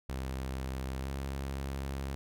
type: tone with pitch glide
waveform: sawtooth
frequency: 65.8 to 67.96 Hz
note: C2 to C#2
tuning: +10 to -34 cents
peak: -31 dBFS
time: 0.09-2.15 s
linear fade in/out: 0 ms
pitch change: +56 cents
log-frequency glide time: 1.01-1.07 s
effects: none